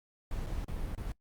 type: noise with dropouts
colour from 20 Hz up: brown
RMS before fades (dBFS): -36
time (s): 0.31-1.12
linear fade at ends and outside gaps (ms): 2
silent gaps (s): 0.464-0.468 / 0.646-0.681 / 0.951-0.977
effects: noise-tail reverb RT60 0.1 s tail -24 dB re dry + Opus 48 kbps